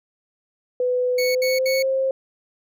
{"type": "tone with pitch glide", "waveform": "sine", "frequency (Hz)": [498.8, 531.5], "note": ["B4", "C5"], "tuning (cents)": [17, 27], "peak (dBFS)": -18, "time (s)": [0.8, 2.11], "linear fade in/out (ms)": 2, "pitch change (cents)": 110, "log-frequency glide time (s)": [1.17, 1.84]}
{"type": "tone bursts", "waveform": "25% pulse", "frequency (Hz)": 2217, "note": "C#7", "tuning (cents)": 0, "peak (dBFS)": -20, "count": 3, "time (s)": [1.18, 1.826], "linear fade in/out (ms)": 5, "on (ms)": 170, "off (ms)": 68}
{"effects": []}